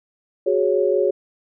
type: chord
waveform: sine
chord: F# suspended second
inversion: none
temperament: equal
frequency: 370 / 415.3 / 554.4 Hz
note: F#4 / G#4 / C#5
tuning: 0 / 0 / 0 cents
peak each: -20 dBFS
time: 0.46-1.11 s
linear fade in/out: 10 ms
effects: none